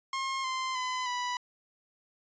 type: tone with pitch steps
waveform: sawtooth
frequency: 1071 / 1041.7 / 1013.2 / 985.5 Hz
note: C6 / C6 / B5 / B5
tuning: +40 / -8 / +44 / -4 cents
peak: -27 dBFS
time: 0.13-1.37 s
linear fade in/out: 2 ms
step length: 310 ms
effects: resampled to 16000 Hz